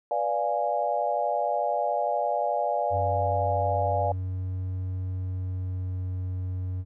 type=chord; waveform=sine; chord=B diminished seventh; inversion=none; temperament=equal; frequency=493.9 / 587.3 / 698.5 / 830.6 Hz; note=B4 / D5 / F5 / Ab5; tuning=0 / 0 / 0 / 0 cents; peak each=-33 / -28 / -28 / -29 dBFS; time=0.11-4.12 s; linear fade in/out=2 ms
type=tone with pitch glide; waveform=triangle; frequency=92.7 to 92.01 Hz; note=F#2 to F#2; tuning=+4 to -9 cents; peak=-26 dBFS; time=2.9-6.85 s; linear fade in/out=50 ms; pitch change=-13 cents; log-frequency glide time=5.06-6.06 s
effects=none